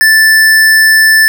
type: tone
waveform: square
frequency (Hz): 1760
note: A6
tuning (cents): 0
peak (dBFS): -4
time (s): 0.01-1.28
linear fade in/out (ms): 0
effects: none